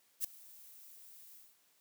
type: noise with ADSR envelope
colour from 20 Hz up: violet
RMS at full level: -33 dBFS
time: 0.2-1.57 s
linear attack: 44 ms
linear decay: 4 ms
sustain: -23 dB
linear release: 210 ms
effects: white hiss -71 dBFS RMS until 1.8 s + high-pass 150 Hz 12 dB/octave